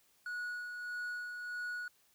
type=tone with tremolo; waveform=triangle; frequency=1460 Hz; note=F#6; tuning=24 cents flat; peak=-35 dBFS; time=0.26-1.88 s; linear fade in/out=2 ms; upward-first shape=sine; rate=1.6 Hz; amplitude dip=40%; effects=white hiss -70 dBFS RMS until 2.14 s